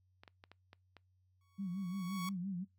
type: clicks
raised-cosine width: 0.3 ms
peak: -38 dBFS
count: 6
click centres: 0.235 / 0.278 / 0.439 / 0.516 / 0.731 / 0.967 s
type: tone with exponential growth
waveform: sawtooth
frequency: 1116 Hz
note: C#6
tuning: 11 cents sharp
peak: -35 dBFS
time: 1.41-2.29 s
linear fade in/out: 2 ms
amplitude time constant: 190 ms
type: tone with vibrato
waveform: sine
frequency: 186 Hz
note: F#3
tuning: 9 cents sharp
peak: -37 dBFS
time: 1.58-2.65 s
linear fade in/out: 20 ms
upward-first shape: sine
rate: 5.8 Hz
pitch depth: 120 cents each way
effects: noise-tail reverb RT60 0.2 s tail -25 dB re dry + added 92 Hz sine -70 dBFS peak until 2.78 s